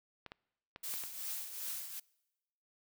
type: clicks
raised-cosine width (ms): 0.3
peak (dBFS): -30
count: 5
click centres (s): 0.263 / 0.319 / 0.761 / 0.939 / 1.037
type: noise with tremolo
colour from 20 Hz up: blue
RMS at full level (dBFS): -39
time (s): 0.83-2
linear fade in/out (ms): 10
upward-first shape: triangle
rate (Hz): 2.6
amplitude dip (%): 65
effects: noise-tail reverb RT60 1.0 s tail -25 dB re dry